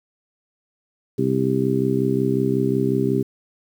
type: harmonic tone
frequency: 65.5 Hz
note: C2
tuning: 2 cents sharp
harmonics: 2 / 3 / 4 / 5 / 6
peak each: -24 / -25 / -23 / -26 / -22 dBFS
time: 1.18-3.23 s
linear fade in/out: 10 ms
effects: 8-bit